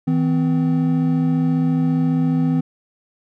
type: tone pair together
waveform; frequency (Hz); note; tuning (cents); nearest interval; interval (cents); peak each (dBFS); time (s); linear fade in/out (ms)
triangle; 161.21 / 255.9; E3 / C4; -38 / -38; minor sixth; 800; -16; 0.07-2.61; 10
effects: none